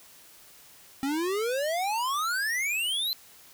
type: exponential sweep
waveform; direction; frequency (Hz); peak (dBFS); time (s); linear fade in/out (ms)
square; up; 265.2 to 4153; -27; 1.03-3.13; 0
effects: white hiss -53 dBFS RMS until 3.53 s